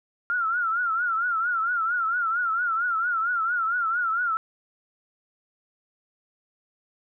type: tone with vibrato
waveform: sine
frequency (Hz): 1383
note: F6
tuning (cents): -17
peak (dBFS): -22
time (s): 0.3-4.37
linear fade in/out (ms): 0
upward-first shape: triangle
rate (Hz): 4.4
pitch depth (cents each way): 130
effects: none